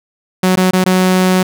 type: tone with dropouts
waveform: sawtooth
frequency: 185 Hz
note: F#3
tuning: in tune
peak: -5 dBFS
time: 0.43-1.43 s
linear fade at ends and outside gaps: 5 ms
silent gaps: 0.558-0.572 / 0.71-0.732 / 0.841-0.86 s
effects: none